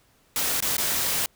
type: noise with dropouts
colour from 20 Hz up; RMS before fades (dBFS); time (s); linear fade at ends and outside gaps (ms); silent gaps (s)
white; -25; 0.36-1.26; 1; 0.604-0.624 / 0.768-0.781
effects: pink hiss -62 dBFS RMS until 1.35 s